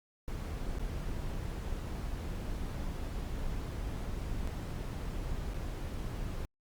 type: noise with dropouts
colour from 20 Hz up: brown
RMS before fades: -37 dBFS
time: 0.28-6.45 s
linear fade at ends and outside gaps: 0 ms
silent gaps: 0.785-0.795 / 4.469-4.474 / 5.537-5.544 s
effects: Opus 48 kbps